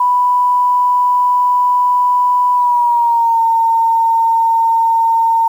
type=tone with pitch glide; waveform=sine; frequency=987.8 to 911.1 Hz; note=B5 to A#5; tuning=0 to -40 cents; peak=-9 dBFS; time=0-5.48 s; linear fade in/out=5 ms; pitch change=-140 cents; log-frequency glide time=2.54-3.4 s; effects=7-bit